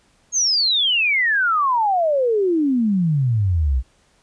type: exponential sweep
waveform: sine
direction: down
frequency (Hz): 6645 to 59.1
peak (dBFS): -15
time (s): 0.32-3.83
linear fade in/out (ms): 50
effects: pink hiss -59 dBFS RMS until 4.22 s + resampled to 22050 Hz